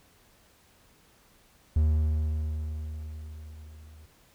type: tone with level ramp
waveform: triangle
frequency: 77.1 Hz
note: D#2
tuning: 15 cents flat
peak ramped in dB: -17 to -46 dBFS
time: 1.76-4.06 s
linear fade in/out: 5 ms
effects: pink hiss -61 dBFS RMS until 4.34 s